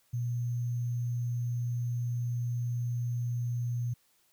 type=tone with sample-and-hold; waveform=sine; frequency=120.2 Hz; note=B2; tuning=46 cents flat; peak=-29 dBFS; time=0.13-3.94 s; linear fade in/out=10 ms; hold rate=6300 Hz; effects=white hiss -69 dBFS RMS until 4.32 s

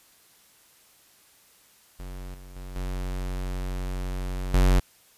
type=tone with level steps; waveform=square; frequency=46 Hz; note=F#1; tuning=9 cents flat; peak=-36 / -43 / -37 / -29 / -17 dBFS; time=1.99-4.8 s; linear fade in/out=10 ms; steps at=2.34 / 2.56 / 2.76 / 4.54 s; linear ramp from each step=2 ms; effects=white hiss -58 dBFS RMS until 5.17 s + resampled to 32000 Hz

